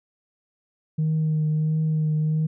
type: tone with vibrato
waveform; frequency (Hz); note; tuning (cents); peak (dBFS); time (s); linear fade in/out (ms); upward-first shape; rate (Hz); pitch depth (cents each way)
sine; 155.56; D#3; 0; -18; 0.98-2.47; 10; triangle; 1.5; 24
effects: tanh soft clip ceiling -17 dBFS